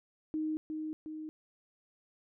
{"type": "tone with echo", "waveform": "sine", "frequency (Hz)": 311.1, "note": "D#4", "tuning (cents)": 0, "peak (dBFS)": -31, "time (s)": [0.34, 0.57], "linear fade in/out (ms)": 0, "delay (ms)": 360, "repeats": 2, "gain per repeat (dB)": -4, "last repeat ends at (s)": 1.29, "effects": []}